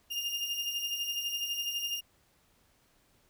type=beating tone pair; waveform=35% pulse; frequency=2810 / 2822 Hz; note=F7 / F7; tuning=+10 / +17 cents; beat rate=12 Hz; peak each=-37 / -32 dBFS; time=0.1-2.01 s; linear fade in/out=20 ms; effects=pink hiss -68 dBFS RMS until 3.29 s